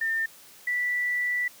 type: tone pair in turn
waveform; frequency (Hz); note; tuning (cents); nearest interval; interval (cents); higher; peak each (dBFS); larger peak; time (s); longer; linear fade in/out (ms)
sine; 1804 / 1965.8; A6 / B6; +43 / -9; minor second; 148; second; -24; neither; 0.01-0.26 / 0.67-1.48; second; 5
effects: white hiss -51 dBFS RMS until 1.6 s + high-pass 100 Hz 12 dB/octave